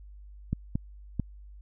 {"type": "clicks", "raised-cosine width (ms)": 5, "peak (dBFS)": -15, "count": 3, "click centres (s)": [0.53, 0.755, 1.197], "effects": ["added 50 Hz sine -45 dBFS peak until 1.61 s"]}